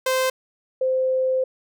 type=tone pair in turn; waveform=sawtooth / sine; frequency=519 / 519 Hz; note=C5 / C5; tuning=-14 / -14 cents; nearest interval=unison; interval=0 cents; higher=neither; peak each=-15 / -18 dBFS; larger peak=first; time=0.06-0.3 / 0.81-1.44 s; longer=second; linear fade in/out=5 ms; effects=none